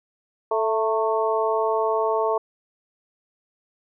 harmonic tone with a mistuned harmonic, 220 Hz, A3, in tune, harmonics 2 / 3 / 4 / 5, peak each -23 / -25 / -26 / -27 dBFS, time 0.51-2.38 s, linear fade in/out 5 ms, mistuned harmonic 4, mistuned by +38 cents, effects none

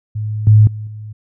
sine tone with level steps, 107 Hz, A2, 48 cents flat, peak -18 / -4 / -23 / -27 dBFS, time 0.15-1.13 s, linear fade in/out 10 ms, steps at 0.47 / 0.67 / 0.87 s, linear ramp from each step 2 ms, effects none

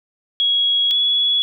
sine tone pair in turn, 3322 / 3380 Hz, G#7 / G#7, 0 / +30 cents, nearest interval unison, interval 30 cents, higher second, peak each -14 dBFS, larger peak neither, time 0.4-0.91 / 0.91-1.42 s, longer neither, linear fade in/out 0 ms, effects none

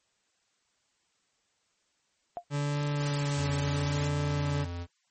sine tone with exponential decay, 698.5 Hz, F5, in tune, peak -28 dBFS, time 2.37-2.44 s, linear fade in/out 0 ms, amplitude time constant 15 ms
40% pulse tone with vibrato, 143.9 Hz, D3, 35 cents flat, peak -27 dBFS, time 2.5-4.67 s, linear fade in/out 50 ms, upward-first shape triangle, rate 0.73 Hz, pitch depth 22 cents each way
white noise, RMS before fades -38 dBFS, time 3-4.08 s, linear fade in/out 5 ms
square tone with pitch glide, 87.31 to 86.66 Hz, F2 to F2, 0 to -13 cents, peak -35 dBFS, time 3.35-4.87 s, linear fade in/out 50 ms, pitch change -13 cents, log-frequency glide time 4.62-4.74 s
effects white hiss -73 dBFS RMS until 5.1 s + MP3 32 kbps

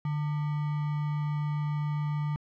sine tone with sample-and-hold, 148.8 Hz, D3, 23 cents sharp, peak -27 dBFS, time 0.05-2.36 s, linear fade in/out 2 ms, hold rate 1050 Hz, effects low-pass 2000 Hz 12 dB/octave

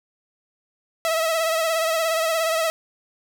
sawtooth tone with vibrato, 650 Hz, E5, 24 cents flat, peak -16 dBFS, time 1.05-2.7 s, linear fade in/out 0 ms, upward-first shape triangle, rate 17 Hz, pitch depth 54 cents each way, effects none

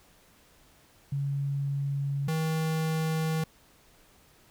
sine / square tone pair in turn, 140 / 159.26 Hz, C#3 / D#3, +18 / +41 cents, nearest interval major second, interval 223 cents, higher second, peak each -27 dBFS, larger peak neither, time 1.12-2.28 / 2.28-3.44 s, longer neither, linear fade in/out 5 ms, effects pink hiss -60 dBFS RMS until 4.5 s

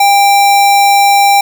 sine tone with sample-and-hold, 803 Hz, G5, 41 cents sharp, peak -4 dBFS, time 0-1.41 s, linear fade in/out 5 ms, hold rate 3150 Hz, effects none

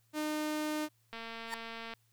sawtooth tone, 304.8 Hz, D#4, 36 cents flat, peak -29 dBFS, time 0.13-0.89 s, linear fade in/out 50 ms
click train, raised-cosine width 0.3 ms, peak -28 dBFS, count 185, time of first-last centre 1.13-1.937 s, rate 228 Hz
30% pulse tone with exponential growth, 916 Hz, A#5, 31 cents flat, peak -29 dBFS, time 1.44-1.54 s, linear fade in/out 0 ms, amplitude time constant 21 ms
effects added 114 Hz sine -70 dBFS peak until 2.12 s + white hiss -74 dBFS RMS until 2.12 s

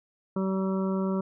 harmonic tone, 191 Hz, G3, 45 cents flat, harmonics 1 / 2 / 3 / 5 / 6 / 7, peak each -26 / -32 / -36 / -40 / -42 / -43 dBFS, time 0.36-1.21 s, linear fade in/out 5 ms, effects none

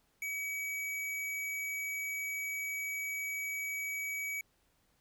square tone, 2273 Hz, C#7, 43 cents sharp, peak -36 dBFS, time 0.22-4.41 s, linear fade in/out 2 ms, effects pink hiss -73 dBFS RMS until 5 s

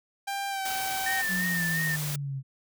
sawtooth tone with pitch glide, 793 to 769.5 Hz, G5 to G5, +20 to -32 cents, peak -26 dBFS, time 0.27-1.22 s, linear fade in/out 10 ms, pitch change -52 cents, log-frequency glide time 0.49-0.63 s
white noise, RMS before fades -35 dBFS, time 0.65-2.16 s, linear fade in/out 5 ms
sine tone with vibrato, 1808 Hz, A6, 47 cents sharp, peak -27 dBFS, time 1.06-1.96 s, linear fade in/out 5 ms, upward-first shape sine, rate 2.9 Hz, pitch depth 49 cents each way
sine exponential sweep, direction down, 189 to 132.6 Hz, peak -30 dBFS, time 1.28-2.43 s, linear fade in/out 50 ms
effects none

